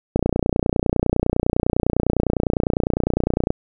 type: click train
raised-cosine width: 2 ms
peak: -4 dBFS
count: 101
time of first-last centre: 0.16-3.504 s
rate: 29.9 Hz
effects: none